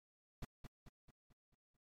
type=noise with echo; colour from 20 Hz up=brown; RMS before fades=-44 dBFS; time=0.42-0.45 s; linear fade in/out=5 ms; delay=220 ms; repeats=6; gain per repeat=-6 dB; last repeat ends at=1.77 s; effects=MP3 64 kbps